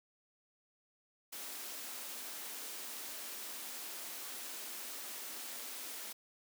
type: high-pass noise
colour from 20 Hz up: white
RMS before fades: -45 dBFS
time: 1.32-6.13 s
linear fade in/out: 10 ms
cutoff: 210 Hz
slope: 96 dB/octave
effects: none